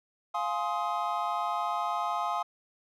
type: chord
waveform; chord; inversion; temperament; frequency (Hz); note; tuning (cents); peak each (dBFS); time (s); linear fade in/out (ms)
triangle; F minor seventh; none; just; 698.5 / 838.1 / 1047.7 / 1257.2; F5 / Ab5 / C6 / Eb6; 0 / +16 / +2 / +18; -32; 0.34-2.43; 10
effects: none